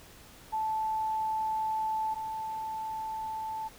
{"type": "tone pair in turn", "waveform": "sine", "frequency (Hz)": [875, 878.6], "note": ["A5", "A5"], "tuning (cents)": [-10, -3], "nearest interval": "unison", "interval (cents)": 7, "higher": "second", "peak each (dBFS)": [-28, -33], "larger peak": "first", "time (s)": [[0.52, 2.15], [2.15, 3.69]], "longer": "first", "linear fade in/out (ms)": 20, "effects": ["pink hiss -53 dBFS RMS until 3.78 s"]}